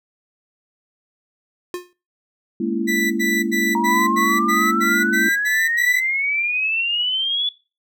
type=tone with exponential decay; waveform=square; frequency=356.5 Hz; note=F4; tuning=36 cents sharp; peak=-22 dBFS; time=1.74-1.93 s; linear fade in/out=1 ms; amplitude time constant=40 ms
type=chord; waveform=sine; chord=A# half-diminished seventh; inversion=third; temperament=just; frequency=209.8 / 233.1 / 279.7 / 335.6 Hz; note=G#3 / A#3 / C#4 / E4; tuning=+18 / 0 / +16 / +31 cents; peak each=-24 / -24 / -28 / -23 dBFS; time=2.6-5.29 s; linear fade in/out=5 ms
type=tone bursts; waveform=40% pulse; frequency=1975.5 Hz; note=B6; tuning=in tune; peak=-19 dBFS; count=10; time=2.87-6.008 s; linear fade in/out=20 ms; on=240 ms; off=82 ms
type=exponential sweep; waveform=sine; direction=up; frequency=932.3 to 3453 Hz; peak=-18 dBFS; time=3.75-7.49 s; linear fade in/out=2 ms
effects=noise-tail reverb RT60 0.3 s tail -18 dB re dry